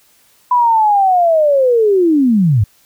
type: linear sweep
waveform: sine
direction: down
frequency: 999 to 92.5 Hz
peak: -8 dBFS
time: 0.51-2.64 s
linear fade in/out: 5 ms
effects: white hiss -52 dBFS RMS until 2.85 s